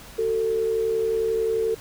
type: tone pair together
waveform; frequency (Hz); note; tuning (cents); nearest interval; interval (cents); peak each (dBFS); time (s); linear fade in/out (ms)
sine; 376.4 / 447.6; F#4 / A4; +30 / +30; minor third; 300; -29 / -21; 0.18-1.75; 10
effects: added 50 Hz sine -51 dBFS peak until 1.8 s + pink hiss -44 dBFS RMS until 1.8 s